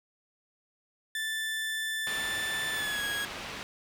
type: tone with pitch glide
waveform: 30% pulse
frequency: 1762 to 1653.5 Hz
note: A6 to G#6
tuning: +2 to -8 cents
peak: -28 dBFS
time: 1.15-3.25 s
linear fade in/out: 2 ms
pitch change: -110 cents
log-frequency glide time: 2.72-3.04 s
type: low-pass noise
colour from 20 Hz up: white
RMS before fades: -40 dBFS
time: 2.07-3.63 s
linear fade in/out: 0 ms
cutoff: 3000 Hz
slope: 12 dB/octave
effects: none